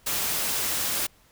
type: noise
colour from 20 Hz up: white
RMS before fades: -27 dBFS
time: 0.06-1.07 s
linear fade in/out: 10 ms
effects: pink hiss -59 dBFS RMS until 1.31 s